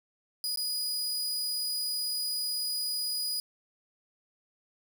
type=tone with dropouts; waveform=sawtooth; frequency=4931 Hz; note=D#8; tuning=16 cents flat; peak=-27 dBFS; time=0.44-3.4 s; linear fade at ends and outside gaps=1 ms; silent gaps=0.559-0.573 s; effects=none